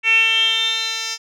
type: tone with band-pass filter sweep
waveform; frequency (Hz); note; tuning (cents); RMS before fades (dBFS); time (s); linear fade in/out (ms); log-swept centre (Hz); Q
10% pulse; 450; A4; +39; -18; 0.03-1.18; 50; 2500 to 4900; 9.9
effects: none